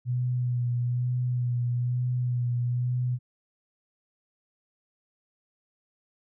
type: tone with vibrato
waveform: sine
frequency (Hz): 123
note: B2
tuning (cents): -7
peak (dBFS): -24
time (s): 0.05-3.19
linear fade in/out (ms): 50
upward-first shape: sine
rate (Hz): 1.1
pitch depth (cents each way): 24
effects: none